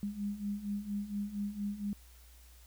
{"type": "beating tone pair", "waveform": "sine", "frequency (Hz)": [201, 205.3], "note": ["G3", "G#3"], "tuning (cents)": [44, -20], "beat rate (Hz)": 4.3, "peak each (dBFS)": [-40, -36], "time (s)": [0.03, 1.93], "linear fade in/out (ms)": 0, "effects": ["added 60 Hz sine -55 dBFS peak until 2.66 s", "white hiss -62 dBFS RMS until 2.66 s"]}